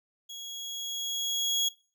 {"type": "tone with level ramp", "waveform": "30% pulse", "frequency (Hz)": 3322, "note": "G#7", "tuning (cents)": 0, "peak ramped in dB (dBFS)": [-37, -21], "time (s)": [0.29, 1.69], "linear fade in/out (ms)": 10, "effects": ["noise-tail reverb RT60 0.4 s tail -21 dB re dry"]}